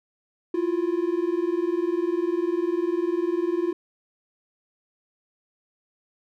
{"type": "tone pair together", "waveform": "triangle", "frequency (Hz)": [335.8, 355.8], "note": ["E4", "F4"], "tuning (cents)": [32, 32], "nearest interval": "minor second", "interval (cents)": 100, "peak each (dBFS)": [-23, -23], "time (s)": [0.54, 3.73], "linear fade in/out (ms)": 5, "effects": []}